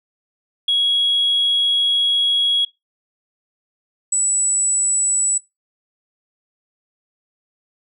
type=tone pair in turn; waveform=sine; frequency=3322 / 7901 Hz; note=G#7 / B8; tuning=0 / 0 cents; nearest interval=octave + minor third; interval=1500 cents; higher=second; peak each=-13 / -14 dBFS; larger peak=first; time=0.68-2.65 / 4.12-5.38 s; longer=first; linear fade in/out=5 ms; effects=noise-tail reverb RT60 0.2 s tail -22 dB re dry + tanh soft clip ceiling -10 dBFS